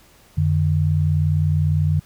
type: tone pair together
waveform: sine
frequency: 91.06 / 151 Hz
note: F#2 / D3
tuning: -27 / +48 cents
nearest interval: major sixth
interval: 875 cents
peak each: -18 dBFS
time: 0.37-2 s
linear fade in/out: 10 ms
effects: pink hiss -52 dBFS RMS until 2.05 s